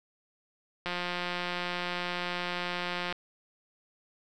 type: click train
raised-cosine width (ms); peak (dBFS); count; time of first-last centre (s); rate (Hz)
0.3; -17; 402; 0.86-3.126; 177
effects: none